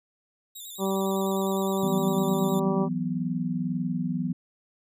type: tone with vibrato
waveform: 10% pulse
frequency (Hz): 3675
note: A#7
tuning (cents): -25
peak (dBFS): -32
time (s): 0.55-2.6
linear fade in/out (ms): 10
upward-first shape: square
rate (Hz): 9.8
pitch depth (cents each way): 61
type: harmonic tone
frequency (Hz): 193.3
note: G3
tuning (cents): -24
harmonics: 1 / 2 / 3 / 4 / 5 / 6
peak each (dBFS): -27 / -28 / -33 / -36 / -35 / -37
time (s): 0.78-2.89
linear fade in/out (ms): 50
type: chord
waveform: sine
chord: E suspended second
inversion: none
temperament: equal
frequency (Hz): 164.81 / 185 / 246.9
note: E3 / F#3 / B3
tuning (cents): 0 / 0 / 0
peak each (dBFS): -30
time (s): 1.83-4.33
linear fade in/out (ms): 5
effects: none